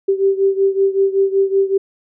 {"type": "beating tone pair", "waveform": "sine", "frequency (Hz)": [388.7, 394], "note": ["G4", "G4"], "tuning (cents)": [-15, 9], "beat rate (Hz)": 5.3, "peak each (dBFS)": [-14, -17], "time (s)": [0.08, 1.78], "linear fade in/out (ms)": 10, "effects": []}